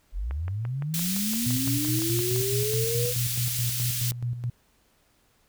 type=linear sweep; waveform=sine; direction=up; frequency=36.71 to 496.1 Hz; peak=-27 dBFS; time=0.12-3.14 s; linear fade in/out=50 ms
type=click train; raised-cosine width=0.5 ms; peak=-25 dBFS; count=13; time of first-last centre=0.31-2.361 s; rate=5.85 Hz
type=band-stop noise; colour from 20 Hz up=white; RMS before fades=-30 dBFS; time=0.94-4.11 s; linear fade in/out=0 ms; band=110 to 2700 Hz; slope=12 dB/octave
type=tone with tremolo; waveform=sine; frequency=120.8 Hz; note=B2; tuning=38 cents flat; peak=-25 dBFS; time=1.46-4.5 s; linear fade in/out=5 ms; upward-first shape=square; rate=4.7 Hz; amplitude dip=60%
effects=pink hiss -65 dBFS RMS until 5.48 s